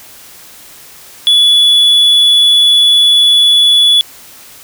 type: tone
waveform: triangle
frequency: 3422 Hz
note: A7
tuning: 49 cents flat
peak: -3 dBFS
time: 1.27-4.01 s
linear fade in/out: 0 ms
effects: white hiss -36 dBFS RMS until 4.63 s